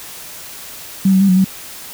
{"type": "tone with pitch steps", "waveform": "sine", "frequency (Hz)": [192.7, 189.4, 196.7, 184.1, 190.6], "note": ["G3", "F#3", "G3", "F#3", "G3"], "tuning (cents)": [-29, 41, 6, -8, -48], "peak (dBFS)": -8, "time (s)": [1.05, 1.445], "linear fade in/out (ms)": 5, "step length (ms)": 79, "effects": ["white hiss -33 dBFS RMS until 1.93 s"]}